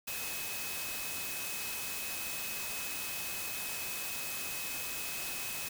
sine tone in noise, 2556 Hz, D#7, 46 cents sharp, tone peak -43 dBFS, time 0.07-5.69 s, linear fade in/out 10 ms, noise white, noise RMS -39 dBFS, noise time 0.07-5.69 s, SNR -7 dB, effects none

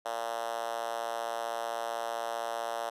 5% pulse tone with high-pass filter, 115.6 Hz, A#2, 14 cents flat, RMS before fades -35 dBFS, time 0.05-2.9 s, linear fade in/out 10 ms, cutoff 630 Hz, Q 3.1, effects resampled to 32000 Hz

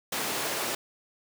pink high-pass noise, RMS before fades -31 dBFS, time 0.12-0.75 s, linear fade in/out 5 ms, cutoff 310 Hz, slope 12 dB/octave, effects none

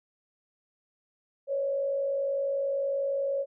sine tone with frequency modulation, 553 Hz, C#5, 4 cents flat, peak -26 dBFS, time 1.47-3.46 s, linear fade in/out 50 ms, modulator 50.9 Hz, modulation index 0.46, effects none

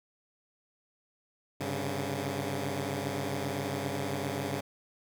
10% pulse tone cluster, 98.6 / 135.3 / 142.8 Hz, G2 / C#3 / D3, +11 / -42 / -48 cents, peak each -28 dBFS, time 1.6-4.61 s, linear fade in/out 10 ms, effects none

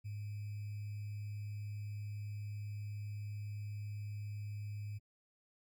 sine tone with sample-and-hold, 103.83 Hz, G#2, in tune, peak -40 dBFS, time 0.04-4.99 s, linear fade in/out 20 ms, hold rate 2450 Hz, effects Opus 48 kbps

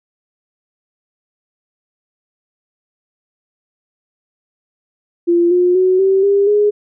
sine tone with pitch steps, 344.3 / 357.5 / 371.1 / 385.3 / 400.1 / 415.4 Hz, F4 / F4 / F#4 / G4 / G4 / G#4, -25 / +41 / +5 / -30 / +35 / 0 cents, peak -9 dBFS, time 5.27-6.71 s, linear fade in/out 20 ms, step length 240 ms, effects none

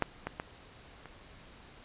clicks, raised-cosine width 0.5 ms, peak -12 / -19 / -20 / -30 dBFS, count 4, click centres 0.023 / 0.27 / 0.399 / 1.057 s, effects pink hiss -54 dBFS RMS until 1.84 s + resampled to 8000 Hz

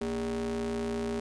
square ring-modulated tone, 87.3 Hz, F2, in tune, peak -28 dBFS, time 0.01-1.2 s, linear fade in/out 5 ms, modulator 319 Hz, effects resampled to 22050 Hz + 10-bit

